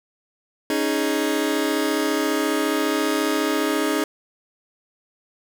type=chord; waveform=sawtooth; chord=C# suspended second; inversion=none; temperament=just; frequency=277.2 / 311.8 / 415.8 Hz; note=C#4 / D#4 / G#4; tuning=0 / +4 / +2 cents; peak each=-21 / -19 / -21 dBFS; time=0.7-4.04 s; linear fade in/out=2 ms; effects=none